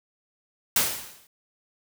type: noise with exponential decay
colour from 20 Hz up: white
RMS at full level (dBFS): -19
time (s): 0.76-1.27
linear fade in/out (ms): 2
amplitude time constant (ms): 110
effects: none